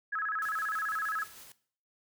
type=tone with vibrato; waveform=sine; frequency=1470 Hz; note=F#6; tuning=12 cents flat; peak=-30 dBFS; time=0.12-1.24 s; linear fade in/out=10 ms; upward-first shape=square; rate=15 Hz; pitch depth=220 cents each way
type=noise with tremolo; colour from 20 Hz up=white; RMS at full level=-50 dBFS; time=0.42-1.52 s; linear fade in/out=2 ms; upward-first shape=square; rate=6.4 Hz; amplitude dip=25%
effects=noise-tail reverb RT60 0.5 s tail -17 dB re dry